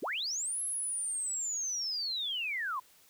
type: linear two-way sweep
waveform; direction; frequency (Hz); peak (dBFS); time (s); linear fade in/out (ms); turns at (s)
sine; up then down; 159.1 to 11060 to 965; -32; 0.02-2.8; 10; 0.62
effects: white hiss -62 dBFS RMS until 3.09 s